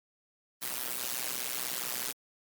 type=noise with amplitude modulation; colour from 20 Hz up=white; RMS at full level=-31 dBFS; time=0.61-2.13 s; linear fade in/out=20 ms; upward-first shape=sine; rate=125 Hz; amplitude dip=95%; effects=high-pass 150 Hz 12 dB/octave + Opus 32 kbps